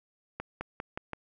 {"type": "accelerating click train", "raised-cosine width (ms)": 0.5, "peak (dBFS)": -20, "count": 5, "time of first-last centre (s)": [0.4, 1.133], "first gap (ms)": 210, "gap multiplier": 0.91, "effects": []}